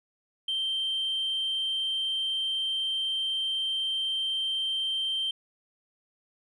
sine tone, 3136 Hz, G7, in tune, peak -25 dBFS, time 0.48-5.31 s, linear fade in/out 5 ms, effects tanh soft clip ceiling -24 dBFS

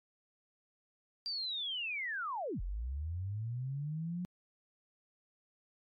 sine linear two-way sweep, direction down then up, 4747 to 40.45 to 181.9 Hz, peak -35 dBFS, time 1.26-4.25 s, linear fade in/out 0 ms, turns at 2.61 s, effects MP3 64 kbps

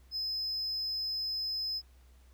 triangle tone, 5100 Hz, D#8, 42 cents sharp, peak -31 dBFS, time 0.11-1.82 s, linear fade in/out 50 ms, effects added 63 Hz sine -56 dBFS peak until 2.33 s + pink hiss -68 dBFS RMS until 2.33 s

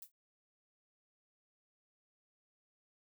violet noise with exponential decay, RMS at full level -44 dBFS, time 0.02-0.12 s, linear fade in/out 5 ms, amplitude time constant 20 ms, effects none

